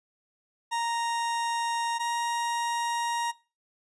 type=tone pair in turn; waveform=40% pulse; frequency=932.3 / 939.9 Hz; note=A#5 / A#5; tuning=0 / +14 cents; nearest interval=unison; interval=14 cents; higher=second; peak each=-26 dBFS; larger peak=neither; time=0.71-1.99 / 1.99-3.32 s; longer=second; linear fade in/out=20 ms; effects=noise-tail reverb RT60 0.3 s tail -19 dB re dry + resampled to 24000 Hz